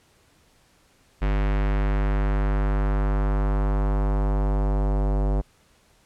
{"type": "tone with low-pass filter sweep", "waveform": "square", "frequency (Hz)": 50, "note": "G1", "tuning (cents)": 35, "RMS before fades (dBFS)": -22, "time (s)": [1.21, 5.42], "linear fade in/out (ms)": 20, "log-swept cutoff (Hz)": [2300, 730], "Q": 1.3, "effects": ["pink hiss -60 dBFS RMS until 6.05 s", "low-pass 11000 Hz 12 dB/octave"]}